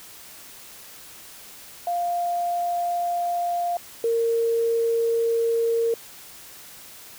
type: tone pair in turn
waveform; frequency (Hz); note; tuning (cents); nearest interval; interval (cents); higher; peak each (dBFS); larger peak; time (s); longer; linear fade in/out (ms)
sine; 698.5 / 460.8; F5 / A#4; 0 / -20; perfect fifth; 720; first; -22 / -19; second; 1.87-3.77 / 4.04-5.94; neither; 2
effects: white hiss -44 dBFS RMS until 7.18 s